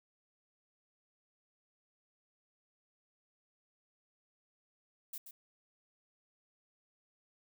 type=noise with echo; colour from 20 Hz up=violet; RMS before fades=-43 dBFS; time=5.13-5.18 s; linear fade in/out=5 ms; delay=130 ms; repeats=1; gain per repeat=-8 dB; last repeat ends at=5.31 s; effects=none